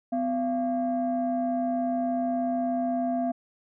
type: tone pair together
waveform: sine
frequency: 252.5 / 684 Hz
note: B3 / F5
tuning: +39 / -36 cents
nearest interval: octave + perfect fourth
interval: 1725 cents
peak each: -26 dBFS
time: 0.12-3.32 s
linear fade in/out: 10 ms
effects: tanh soft clip ceiling -19 dBFS